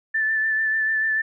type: tone with vibrato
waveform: sine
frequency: 1760 Hz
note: A6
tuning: in tune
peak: -19 dBFS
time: 0.14-1.22 s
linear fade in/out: 10 ms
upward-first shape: sine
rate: 6.8 Hz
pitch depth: 20 cents each way
effects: none